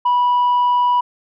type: tone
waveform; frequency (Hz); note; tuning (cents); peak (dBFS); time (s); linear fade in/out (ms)
sine; 980; B5; -14; -10; 0.05-1.01; 10
effects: tanh soft clip ceiling -11 dBFS